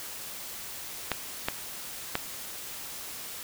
clicks, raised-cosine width 0.3 ms, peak -10 dBFS, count 3, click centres 1.117 / 1.485 / 2.154 s, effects white hiss -40 dBFS RMS until 3.43 s

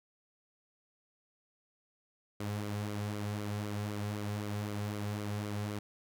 sawtooth tone with flanger, 103.83 Hz, G#2, in tune, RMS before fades -37 dBFS, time 2.4-5.79 s, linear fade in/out 5 ms, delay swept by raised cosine 1.1 to 3.4 ms, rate 3.9 Hz, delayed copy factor -0.55, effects none

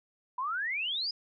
sine exponential sweep, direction up, 972 to 5100 Hz, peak -30 dBFS, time 0.38-1.11 s, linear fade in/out 5 ms, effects none

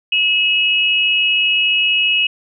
sine tone pair together, 2588 / 2903 Hz, E7 / F#7, -32 / -34 cents, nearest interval major second, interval 198 cents, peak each -15 dBFS, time 0.12-2.27 s, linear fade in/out 5 ms, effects none

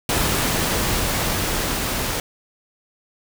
pink noise with level ramp, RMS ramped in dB -20 to -24 dBFS, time 0.09-2.2 s, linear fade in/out 2 ms, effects none

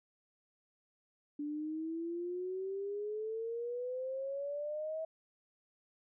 sine exponential sweep, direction up, 290.7 to 646 Hz, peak -36 dBFS, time 1.39-5.05 s, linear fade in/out 5 ms, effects none

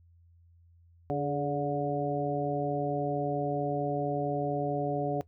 harmonic tone with a mistuned harmonic, 144.5 Hz, D3, 28 cents flat, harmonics 1 / 2 / 3 / 4 / 5, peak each -34 / -34 / -34 / -34 / -34 dBFS, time 1.1-5.21 s, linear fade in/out 0 ms, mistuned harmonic 3, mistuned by -45 cents, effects noise-tail reverb RT60 0.1 s tail -19 dB re dry + added 85 Hz sine -57 dBFS peak until 5.27 s

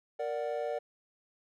triangle chord, Bb augmented, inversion none, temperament equal, 466.2 / 587.3 / 740 Hz, Bb4 / D5 / F#5, 0 / 0 / 0 cents, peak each -34 / -33 / -37 dBFS, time 0.19-0.79 s, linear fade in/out 10 ms, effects none

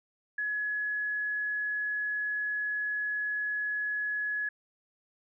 sine tone, 1691 Hz, G#6, 31 cents sharp, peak -29 dBFS, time 0.38-4.49 s, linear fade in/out 5 ms, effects none

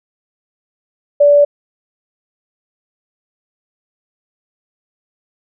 sine tone, 579 Hz, D5, 25 cents flat, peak -5 dBFS, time 1.2-1.45 s, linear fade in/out 10 ms, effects none

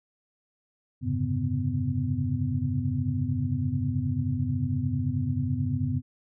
sine tone cluster, 89.8 / 103.3 / 133.1 / 142.2 / 251.1 Hz, F2 / G#2 / C3 / C#3 / B3, +49 / -9 / +30 / +45 / +29 cents, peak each -33 / -30 / -30 / -33 / -31 dBFS, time 1.01-6.02 s, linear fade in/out 50 ms, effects none

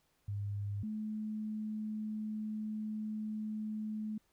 sine tone pair in turn, 101.6 / 214.9 Hz, G#2 / A3, -38 / -41 cents, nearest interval octave + minor second, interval 1297 cents, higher second, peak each -35 / -36 dBFS, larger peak first, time 0.28-0.83 / 0.83-4.18 s, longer second, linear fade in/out 5 ms, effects pink hiss -75 dBFS RMS until 4.32 s

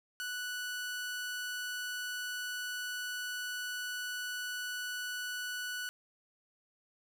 sawtooth tone, 1480 Hz, F#6, in tune, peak -33 dBFS, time 0.2-5.89 s, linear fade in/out 0 ms, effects none

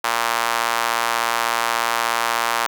sawtooth tone with high-pass filter, 116.54 Hz, A#2, in tune, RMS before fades -21 dBFS, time 0.04-2.67 s, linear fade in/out 5 ms, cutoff 1000 Hz, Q 1.7, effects none

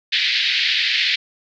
white band-pass noise, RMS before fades -19 dBFS, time 0.12-1.16 s, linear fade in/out 10 ms, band 1800 to 4400 Hz, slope 48 dB/octave, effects none

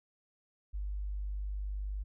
sine tone, 49.89 Hz, G1, 31 cents sharp, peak -34 dBFS, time 0.73-2.04 s, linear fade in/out 20 ms, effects none

